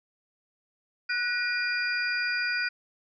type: tone cluster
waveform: sine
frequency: 1474 / 1907 / 2415 / 4812 Hz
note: F#6 / A#6 / D7 / D8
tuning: -7 / +39 / +48 / +41 cents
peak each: -28 / -36 / -32 / -34 dBFS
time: 1.09-2.69 s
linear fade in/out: 10 ms
effects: none